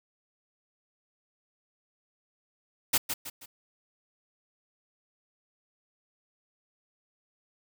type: noise with echo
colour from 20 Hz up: white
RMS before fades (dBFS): -23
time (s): 2.93-2.98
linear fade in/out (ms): 10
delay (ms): 160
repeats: 3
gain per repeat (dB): -8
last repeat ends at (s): 3.46
effects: none